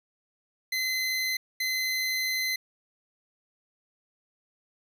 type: tone bursts at uneven times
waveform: 25% pulse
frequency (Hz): 2048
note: C7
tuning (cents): -38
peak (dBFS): -23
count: 2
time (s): 0.72-1.37 / 1.6-2.56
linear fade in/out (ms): 5
effects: none